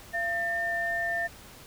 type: tone pair together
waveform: sine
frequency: 683 / 1799.3 Hz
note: F5 / A6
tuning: -39 / +38 cents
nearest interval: octave + perfect fourth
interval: 1677 cents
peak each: -32 / -28 dBFS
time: 0.13-1.28 s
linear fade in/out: 20 ms
effects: pink hiss -49 dBFS RMS until 1.66 s